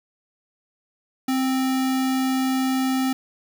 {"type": "tone with sample-and-hold", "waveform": "sine", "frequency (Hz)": 261.6, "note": "C4", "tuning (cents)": 0, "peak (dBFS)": -19, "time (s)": [1.28, 3.13], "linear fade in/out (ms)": 5, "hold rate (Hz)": 1050, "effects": []}